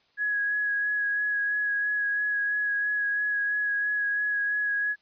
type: tone with vibrato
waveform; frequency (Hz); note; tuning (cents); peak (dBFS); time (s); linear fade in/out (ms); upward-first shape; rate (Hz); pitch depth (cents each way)
sine; 1669; G#6; +8; -24; 0.17-4.96; 50; sine; 3; 16
effects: white hiss -66 dBFS RMS until 5.01 s + resampled to 11025 Hz